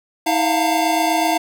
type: tone cluster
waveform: square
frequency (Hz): 319.8 / 686 / 714 / 899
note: D#4 / F5 / F5 / A5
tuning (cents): +48 / -31 / +38 / +37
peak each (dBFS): -22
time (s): 0.26-1.38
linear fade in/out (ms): 10
effects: none